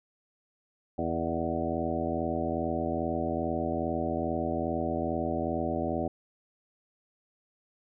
harmonic tone with a mistuned harmonic, 82.41 Hz, E2, in tune, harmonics 1 / 2 / 3 / 4 / 5 / 6 / 7 / 8 / 9, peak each -38 / -38 / -34 / -35 / -38 / -40 / -35 / -39 / -36 dBFS, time 0.98-6.08 s, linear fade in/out 5 ms, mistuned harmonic 7, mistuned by +41 cents, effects none

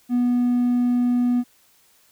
triangle tone, 244.6 Hz, B3, 16 cents flat, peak -14 dBFS, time 0.09-1.44 s, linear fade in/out 50 ms, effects tanh soft clip ceiling -11 dBFS + white hiss -58 dBFS RMS until 2.11 s

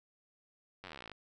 slowing click train, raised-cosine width 0.3 ms, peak -30 dBFS, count 20, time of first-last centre 0.84-1.117 s, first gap 10 ms, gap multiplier 1.04, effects none

